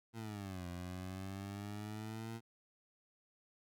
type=exponential two-way sweep; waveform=20% pulse; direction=down then up; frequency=116.2 to 87.31 to 115.5 Hz; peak=-38 dBFS; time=0.13-2.41 s; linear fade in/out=50 ms; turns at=0.67 s; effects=none